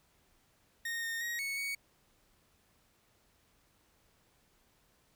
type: tone with pitch steps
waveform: 40% pulse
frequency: 1852 / 1836 / 1888 / 2213 / 2235 Hz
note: A#6 / A#6 / A#6 / C#7 / C#7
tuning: -12 / -27 / +22 / -3 / +14 cents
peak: -34 dBFS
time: 0.85-1.75 s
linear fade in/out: 5 ms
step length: 180 ms
effects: pink hiss -70 dBFS RMS until 5.15 s